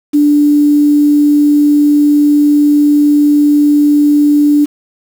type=tone with quantisation; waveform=sine; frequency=293.4 Hz; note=D4; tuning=2 cents flat; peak=-5 dBFS; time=0.13-4.66 s; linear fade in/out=20 ms; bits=5; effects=none